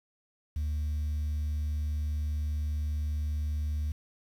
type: tone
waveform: sine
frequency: 75 Hz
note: D2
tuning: 37 cents sharp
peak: -26 dBFS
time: 0.56-3.92 s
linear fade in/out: 5 ms
effects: tanh soft clip ceiling -27 dBFS + 9-bit